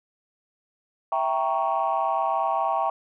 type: chord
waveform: sine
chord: E diminished seventh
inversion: none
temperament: equal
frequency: 659.3 / 784 / 932.3 / 1108.7 Hz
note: E5 / G5 / Bb5 / Db6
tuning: 0 / 0 / 0 / 0 cents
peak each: -27 / -25 / -27 / -27 dBFS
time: 1.12-2.9 s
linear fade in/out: 2 ms
effects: tanh soft clip ceiling -14 dBFS